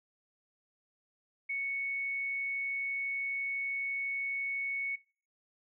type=tone; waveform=sine; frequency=2217 Hz; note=C#7; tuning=in tune; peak=-32 dBFS; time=1.49-4.96 s; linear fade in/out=10 ms; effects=noise-tail reverb RT60 0.4 s tail -22 dB re dry